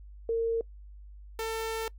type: tone pair in turn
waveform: sine / sawtooth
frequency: 457.4 / 447.7 Hz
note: A#4 / A4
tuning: -33 / +30 cents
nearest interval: unison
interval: 37 cents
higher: first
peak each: -25 / -27 dBFS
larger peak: first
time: 0.29-0.61 / 1.39-1.88 s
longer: second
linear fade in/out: 2 ms
effects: noise-tail reverb RT60 0.1 s tail -23 dB re dry + added 50 Hz sine -45 dBFS peak until 1.98 s